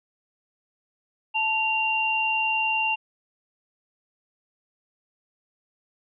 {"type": "tone pair together", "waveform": "sine", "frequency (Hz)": [880, 2770], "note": ["A5", "F7"], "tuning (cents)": [0, -15], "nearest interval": "octave + minor sixth", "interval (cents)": 1985, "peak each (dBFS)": [-26, -23], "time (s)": [1.34, 2.96], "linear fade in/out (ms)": 20, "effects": []}